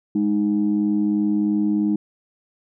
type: tone pair together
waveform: sine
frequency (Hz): 207.3 / 310.3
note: G#3 / D#4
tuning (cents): -3 / -5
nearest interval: perfect fifth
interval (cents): 698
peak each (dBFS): -19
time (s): 0.15-1.96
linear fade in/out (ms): 5
effects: tanh soft clip ceiling -11 dBFS